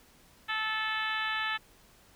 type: harmonic tone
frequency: 436.4 Hz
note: A4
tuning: 14 cents flat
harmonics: 2 / 3 / 4 / 5 / 6 / 7 / 8 / 9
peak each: -39 / -36 / -33 / -41 / -39 / -40 / -41 / -45 dBFS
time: 0.48-1.58 s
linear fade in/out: 20 ms
effects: pink hiss -60 dBFS RMS until 2.15 s